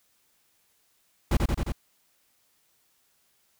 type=noise with echo; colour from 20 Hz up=brown; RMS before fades=-21 dBFS; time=1.31-1.37 s; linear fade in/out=5 ms; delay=88 ms; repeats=4; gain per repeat=-2 dB; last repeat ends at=1.722 s; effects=white hiss -68 dBFS RMS until 3.59 s